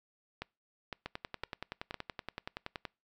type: two click trains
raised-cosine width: 0.3 ms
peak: -22 / -22 dBFS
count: 20 / 4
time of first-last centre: 1.06-2.852 / 0.42-1.943 s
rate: 10.6 / 1.97 Hz
effects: noise-tail reverb RT60 0.3 s tail -26 dB re dry